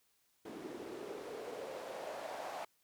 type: noise with band-pass filter sweep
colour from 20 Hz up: white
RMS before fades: -45 dBFS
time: 0.45-2.65 s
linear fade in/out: 5 ms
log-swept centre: 310 to 750 Hz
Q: 3.4
effects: white hiss -75 dBFS RMS until 2.83 s